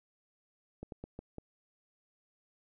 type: slowing click train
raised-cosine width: 2 ms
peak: -29 dBFS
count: 5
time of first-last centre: 0.83-1.383 s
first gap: 92 ms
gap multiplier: 1.28
effects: none